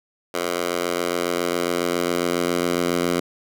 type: tone with high-pass filter sweep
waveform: 10% pulse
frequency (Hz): 87.31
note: F2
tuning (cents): 0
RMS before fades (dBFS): -23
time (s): 0.34-3.2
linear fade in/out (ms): 5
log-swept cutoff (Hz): 490 to 230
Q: 0.95
effects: none